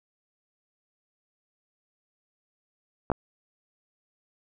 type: clicks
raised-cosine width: 1 ms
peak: -11 dBFS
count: 2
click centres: 3.101 / 3.117 s
effects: none